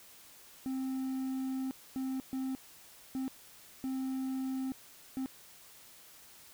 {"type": "tone bursts at uneven times", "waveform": "triangle", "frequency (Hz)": 263.1, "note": "C4", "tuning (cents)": 10, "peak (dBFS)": -31, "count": 6, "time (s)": [[0.66, 1.71], [1.96, 2.2], [2.33, 2.55], [3.15, 3.28], [3.84, 4.72], [5.17, 5.26]], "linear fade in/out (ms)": 0, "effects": ["white hiss -56 dBFS RMS until 6.53 s"]}